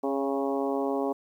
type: harmonic tone with a mistuned harmonic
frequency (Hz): 137.3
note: C#3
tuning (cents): -16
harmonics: 2 / 3 / 4 / 5 / 6 / 7 / 8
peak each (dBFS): -30 / -30 / -33 / -35 / -36 / -40 / -40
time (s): 0.03-1.13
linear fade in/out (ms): 10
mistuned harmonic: 4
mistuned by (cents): +22
effects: 10-bit